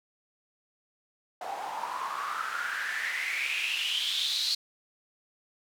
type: noise with band-pass filter sweep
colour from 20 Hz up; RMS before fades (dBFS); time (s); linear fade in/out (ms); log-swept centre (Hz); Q
white; -32; 1.41-4.55; 5; 740 to 4300; 7.4
effects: none